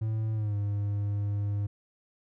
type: tone with pitch glide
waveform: triangle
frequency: 110 to 102.04 Hz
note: A2 to G#2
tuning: 0 to -30 cents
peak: -25 dBFS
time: 0.01-1.67 s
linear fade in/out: 10 ms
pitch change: -130 cents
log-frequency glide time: 0.34-0.55 s
effects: none